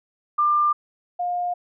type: tone pair in turn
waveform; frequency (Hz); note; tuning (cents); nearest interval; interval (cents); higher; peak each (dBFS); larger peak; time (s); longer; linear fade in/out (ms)
sine; 1194 / 710; D6 / F5; +28 / +28; major sixth; 900; first; -16 / -22; first; 0.38-0.73 / 1.19-1.54; neither; 10
effects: none